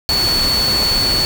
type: tone in noise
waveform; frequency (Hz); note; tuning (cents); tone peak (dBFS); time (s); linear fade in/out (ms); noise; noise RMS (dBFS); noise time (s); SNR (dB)
sine; 4435; C#8; 0; -14; 0.09-1.25; 0; pink; -21; 0.09-1.25; +4
effects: none

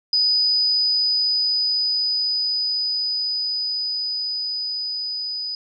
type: tone with level ramp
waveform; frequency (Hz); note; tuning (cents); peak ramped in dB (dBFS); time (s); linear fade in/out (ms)
sine; 4978; D#8; 0; -15 to -25; 0.13-5.55; 2
effects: none

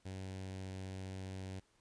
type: tone with notch filter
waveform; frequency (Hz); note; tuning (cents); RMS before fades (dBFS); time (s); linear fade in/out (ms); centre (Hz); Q
sawtooth; 94.8; F#2; +43; -45; 0.05-1.6; 10; 1200; 1.7
effects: pink hiss -73 dBFS RMS until 1.8 s + resampled to 22050 Hz

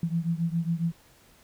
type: beating tone pair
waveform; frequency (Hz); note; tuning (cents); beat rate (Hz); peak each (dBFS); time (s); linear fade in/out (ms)
sine; 164.81 / 172.11; E3 / F3; 0 / -25; 7.3; -27 / -29; 0.03-0.92; 2
effects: pink hiss -58 dBFS RMS until 1.43 s

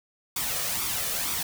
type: noise with flanger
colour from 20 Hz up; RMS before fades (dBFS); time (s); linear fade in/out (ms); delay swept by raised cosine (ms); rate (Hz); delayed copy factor
white; -29; 0.36-1.43; 5; 0.85 to 1.72; 2.1; +0.55
effects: none

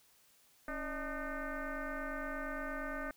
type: tone with frequency modulation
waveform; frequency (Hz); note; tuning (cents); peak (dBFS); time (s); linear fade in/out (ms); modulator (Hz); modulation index
sine; 622.3; D#5; 0; -37; 0.68-3.11; 2; 299; 4
effects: white hiss -67 dBFS RMS until 3.16 s

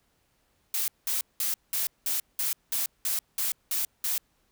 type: noise bursts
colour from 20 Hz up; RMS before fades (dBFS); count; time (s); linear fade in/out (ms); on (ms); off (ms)
blue; -28; 11; 0.74-4.18; 2; 140; 190
effects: pink hiss -70 dBFS RMS until 4.51 s

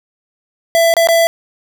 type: tone with dropouts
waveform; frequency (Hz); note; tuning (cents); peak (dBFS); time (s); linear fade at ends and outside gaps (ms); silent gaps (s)
square; 667; E5; +20; -9; 0.75-1.27; 0; 0.939-0.967 / 1.072-1.087
effects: none

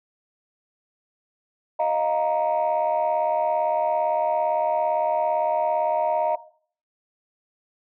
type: chord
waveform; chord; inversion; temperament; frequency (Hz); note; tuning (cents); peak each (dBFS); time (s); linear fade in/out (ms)
sine; Eb suspended second; none; just; 622.3 / 700 / 933.4; Eb5 / F5 / Bb5; 0 / +4 / +2; -22 / -24 / -23; 1.79-6.36; 10
effects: noise-tail reverb RT60 0.5 s tail -17 dB re dry + tanh soft clip ceiling -14 dBFS

